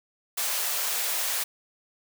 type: high-pass noise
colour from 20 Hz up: white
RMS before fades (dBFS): -28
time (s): 0.37-1.44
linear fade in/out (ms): 10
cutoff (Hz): 490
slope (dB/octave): 24
effects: none